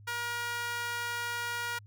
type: tone with high-pass filter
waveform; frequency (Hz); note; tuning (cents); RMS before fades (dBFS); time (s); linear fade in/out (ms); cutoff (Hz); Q
sawtooth; 475.9; A#4; +36; -35; 0.07-1.79; 10; 1300; 2
effects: added 103 Hz sine -50 dBFS peak until 1.86 s